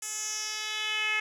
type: tone with band-pass filter sweep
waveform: 10% pulse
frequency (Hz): 429.1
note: A4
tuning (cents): -43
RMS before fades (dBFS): -32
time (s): 0.02-1.2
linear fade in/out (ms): 5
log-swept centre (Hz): 8400 to 2300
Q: 3
effects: none